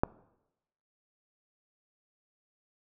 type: click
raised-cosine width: 1 ms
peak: -10 dBFS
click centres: 0.035 s
effects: noise-tail reverb RT60 0.9 s tail -21 dB re dry